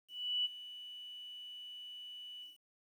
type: tone with ADSR envelope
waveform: sine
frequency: 2960 Hz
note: F#7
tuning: in tune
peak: -30 dBFS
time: 0.08-2.58 s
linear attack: 370 ms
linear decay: 24 ms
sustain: -16 dB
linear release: 160 ms
effects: 11-bit